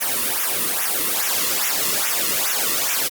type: noise with flanger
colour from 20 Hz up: white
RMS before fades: -21 dBFS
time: 0-3.09 s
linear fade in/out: 20 ms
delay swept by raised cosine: 0.22 to 1.32 ms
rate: 2.4 Hz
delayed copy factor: -0.95
effects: Opus 32 kbps